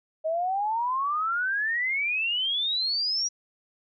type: exponential sweep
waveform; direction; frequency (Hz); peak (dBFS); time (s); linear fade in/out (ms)
sine; up; 622.3 to 5790; -24; 0.24-3.29; 20
effects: none